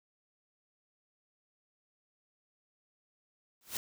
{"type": "noise with exponential growth", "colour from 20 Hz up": "white", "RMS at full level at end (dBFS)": -32, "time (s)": [3.61, 3.77], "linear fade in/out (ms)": 1, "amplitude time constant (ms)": 33, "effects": []}